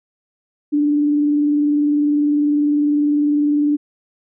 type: tone with vibrato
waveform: sine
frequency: 293.7 Hz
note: D4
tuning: in tune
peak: -13 dBFS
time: 0.72-3.77 s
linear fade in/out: 20 ms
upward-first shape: triangle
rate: 20 Hz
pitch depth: 35 cents each way
effects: none